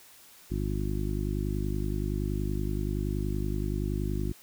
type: harmonic tone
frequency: 50.6 Hz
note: G#1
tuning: 44 cents flat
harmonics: 1 / 2 / 3 / 4 / 5 / 6 / 7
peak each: -31 / -34 / -36 / -38 / -39 / -39 / -38 dBFS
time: 0.5-4.33 s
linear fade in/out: 20 ms
effects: white hiss -54 dBFS RMS until 4.42 s